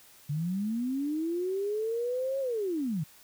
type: linear two-way sweep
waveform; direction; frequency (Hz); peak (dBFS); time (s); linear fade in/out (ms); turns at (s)
sine; up then down; 140.1 to 550 to 140.1; -28; 0.29-3.04; 10; 2.4
effects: white hiss -56 dBFS RMS until 3.23 s